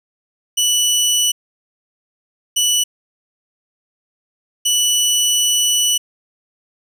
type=tone bursts at uneven times; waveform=20% pulse; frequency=2960 Hz; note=F#7; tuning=in tune; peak=-8 dBFS; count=3; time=0.57-1.32 / 2.56-2.84 / 4.65-5.98 s; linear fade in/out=10 ms; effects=none